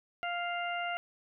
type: harmonic tone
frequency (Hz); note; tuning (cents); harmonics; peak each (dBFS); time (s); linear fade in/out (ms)
698.5; F5; 0; 1 / 2 / 3 / 4; -35 / -38 / -40 / -41; 0.23-0.97; 0
effects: none